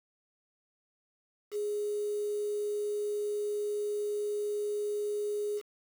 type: tone with quantisation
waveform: sine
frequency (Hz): 415.3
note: G#4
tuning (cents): 0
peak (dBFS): -30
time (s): 1.51-5.62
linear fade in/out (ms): 50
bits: 8
effects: none